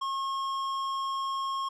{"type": "tone with tanh clipping", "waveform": "sine", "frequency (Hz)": 1082, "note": "C#6", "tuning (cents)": -42, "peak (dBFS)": -31, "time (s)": [0.01, 1.69], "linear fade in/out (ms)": 10, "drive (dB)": 12, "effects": []}